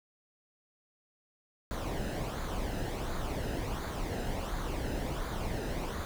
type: noise with flanger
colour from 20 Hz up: brown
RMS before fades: -35 dBFS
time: 1.71-6.05 s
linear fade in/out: 0 ms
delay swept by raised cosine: 0.36 to 0.9 ms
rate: 1.4 Hz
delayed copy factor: -0.55
effects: none